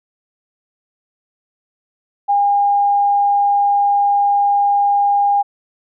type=tone; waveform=sine; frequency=810 Hz; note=G#5; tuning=43 cents flat; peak=-11 dBFS; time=2.28-5.43 s; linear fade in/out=20 ms; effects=none